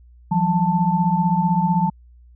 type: tone cluster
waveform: sine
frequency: 168.6 / 184.3 / 884 Hz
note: E3 / F#3 / A5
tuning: +39 / -7 / +8 cents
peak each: -20 dBFS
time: 0.31-1.9 s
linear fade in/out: 10 ms
effects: added 60 Hz sine -45 dBFS peak until 2.35 s